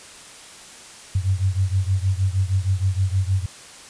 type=beating tone pair; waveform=sine; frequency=92.9 / 99.3 Hz; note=F#2 / G2; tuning=+7 / +23 cents; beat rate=6.4 Hz; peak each=-20 / -22 dBFS; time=1.15-3.46 s; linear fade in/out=5 ms; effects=white hiss -42 dBFS RMS until 3.89 s + resampled to 22050 Hz